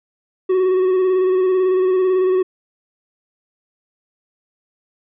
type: tone with vibrato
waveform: triangle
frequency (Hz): 371.9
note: F#4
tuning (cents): +9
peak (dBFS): -11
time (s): 0.49-2.43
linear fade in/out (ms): 10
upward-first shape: square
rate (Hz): 18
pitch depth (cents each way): 23
effects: resampled to 8000 Hz